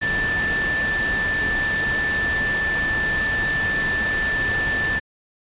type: tone in noise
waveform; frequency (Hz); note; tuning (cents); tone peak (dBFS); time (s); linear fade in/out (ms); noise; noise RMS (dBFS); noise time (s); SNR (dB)
sine; 1764; A6; +4; -20; 0.01-5; 20; pink; -28; 0.01-5; +5
effects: resampled to 8000 Hz